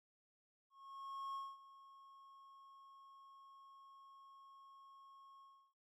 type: tone with ADSR envelope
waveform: triangle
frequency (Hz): 1090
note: C#6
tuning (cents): -29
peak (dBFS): -40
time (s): 0.7-5.74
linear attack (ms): 650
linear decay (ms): 220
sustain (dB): -17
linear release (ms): 330
effects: none